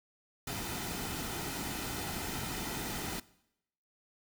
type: noise with comb filter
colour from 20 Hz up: pink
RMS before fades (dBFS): -38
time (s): 0.47-3.2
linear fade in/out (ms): 5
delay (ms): 1.8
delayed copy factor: -0.5
effects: noise-tail reverb RT60 0.8 s tail -20 dB re dry